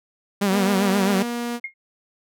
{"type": "tone with vibrato", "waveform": "sawtooth", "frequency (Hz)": 196, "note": "G3", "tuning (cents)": 0, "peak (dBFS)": -14, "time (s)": [0.41, 1.23], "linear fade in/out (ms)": 10, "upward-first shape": "triangle", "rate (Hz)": 7.6, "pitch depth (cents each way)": 88}
{"type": "tone with pitch glide", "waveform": "sawtooth", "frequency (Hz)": [240.6, 238.4], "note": ["B3", "A#3"], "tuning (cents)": [-45, 39], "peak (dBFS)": -21, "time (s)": [0.49, 1.6], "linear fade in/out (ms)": 50, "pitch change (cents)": -16, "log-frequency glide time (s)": [0.67, 1.08]}
{"type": "tone with exponential decay", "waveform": "sine", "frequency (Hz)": 2139, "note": "C7", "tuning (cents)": 38, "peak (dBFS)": -23, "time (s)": [1.64, 1.74], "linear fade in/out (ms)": 5, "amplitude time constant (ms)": 20}
{"effects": []}